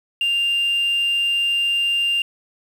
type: tone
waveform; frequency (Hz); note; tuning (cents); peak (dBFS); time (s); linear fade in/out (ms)
sine; 2794; F7; 0; -15; 0.21-2.22; 2
effects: tanh soft clip ceiling -15 dBFS + 7-bit